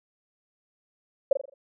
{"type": "tone with echo", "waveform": "sine", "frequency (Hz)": 550, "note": "C#5", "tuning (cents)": -14, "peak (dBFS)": -15, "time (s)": [1.31, 1.33], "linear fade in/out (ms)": 5, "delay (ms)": 42, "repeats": 5, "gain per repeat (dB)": -7, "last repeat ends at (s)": 1.54, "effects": []}